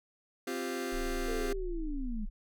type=chord; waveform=sawtooth; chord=C suspended fourth; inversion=none; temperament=just; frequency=261.6 / 348.8 / 392.4 Hz; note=C4 / F4 / G4; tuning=0 / -2 / +2 cents; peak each=-34 dBFS; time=0.47-1.53 s; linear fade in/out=5 ms
type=tone; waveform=sine; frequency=28.05 Hz; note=A0; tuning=34 cents sharp; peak=-34 dBFS; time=0.92-2.3 s; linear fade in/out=20 ms
type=linear sweep; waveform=sine; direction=down; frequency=466.2 to 200 Hz; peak=-36 dBFS; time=1.27-2.26 s; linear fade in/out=20 ms
effects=none